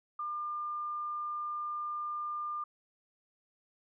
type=tone; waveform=sine; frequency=1200 Hz; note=D6; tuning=37 cents sharp; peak=-34 dBFS; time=0.19-2.64 s; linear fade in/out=5 ms; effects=none